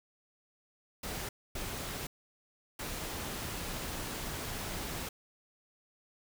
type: noise bursts at uneven times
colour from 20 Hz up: pink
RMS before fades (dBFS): -39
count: 3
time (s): 1.03-1.29 / 1.55-2.07 / 2.79-5.09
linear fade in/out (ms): 5
effects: none